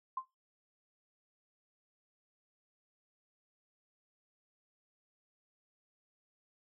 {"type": "tone with exponential decay", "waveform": "sine", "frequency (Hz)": 1046.5, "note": "C6", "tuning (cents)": 0, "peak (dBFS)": -31, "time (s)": [0.17, 0.26], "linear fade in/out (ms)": 5, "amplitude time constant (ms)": 19, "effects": ["noise-tail reverb RT60 0.2 s tail -19 dB re dry"]}